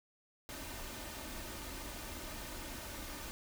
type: noise with comb filter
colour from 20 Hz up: pink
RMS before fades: -45 dBFS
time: 0.49-3.31 s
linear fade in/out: 0 ms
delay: 3.3 ms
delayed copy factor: +0.55
effects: none